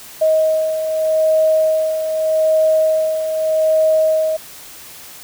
sine beating tone pair, 630 / 630.82 Hz, D#5 / D#5, +21 / +24 cents, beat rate 0.82 Hz, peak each -21 / -13 dBFS, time 0.21-4.37 s, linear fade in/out 10 ms, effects white hiss -37 dBFS RMS until 5.23 s

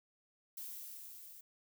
violet noise with level ramp, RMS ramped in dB -45 to -55 dBFS, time 0.57-1.41 s, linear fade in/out 5 ms, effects none

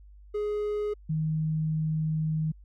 triangle / sine tone pair in turn, 417.9 / 156.91 Hz, G#4 / D#3, +11 / +15 cents, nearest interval octave + perfect fourth, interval 1696 cents, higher first, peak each -25 dBFS, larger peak neither, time 0.34-0.94 / 1.09-2.52 s, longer second, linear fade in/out 10 ms, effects added 50 Hz sine -48 dBFS peak until 2.64 s

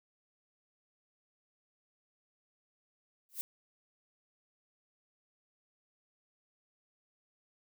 violet noise with exponential growth, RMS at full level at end -33 dBFS, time 3.29-3.41 s, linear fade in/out 0 ms, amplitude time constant 25 ms, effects none

